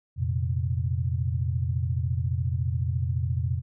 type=chord; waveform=sine; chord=F suspended fourth; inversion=none; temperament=equal; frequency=87.31 / 116.54 / 130.81 Hz; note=F2 / Bb2 / C3; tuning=0 / 0 / 0 cents; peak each=-27 / -29 / -29 dBFS; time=0.16-3.62 s; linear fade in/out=50 ms; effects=none